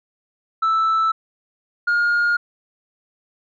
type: tone pair in turn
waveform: sine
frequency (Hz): 1318.5 / 1421.7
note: E6 / F6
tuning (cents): 0 / +30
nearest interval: minor second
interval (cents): 130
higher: second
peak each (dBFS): -13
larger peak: neither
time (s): 0.62-1.12 / 1.87-2.37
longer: neither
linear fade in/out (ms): 10
effects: tanh soft clip ceiling -14 dBFS